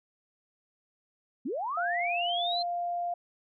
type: linear sweep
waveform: sine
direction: up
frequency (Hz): 207.7 to 4186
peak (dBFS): -30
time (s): 1.45-2.63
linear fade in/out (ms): 10
type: tone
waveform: sine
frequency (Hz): 698.5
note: F5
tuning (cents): 0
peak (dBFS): -29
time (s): 1.77-3.14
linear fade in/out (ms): 5
effects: none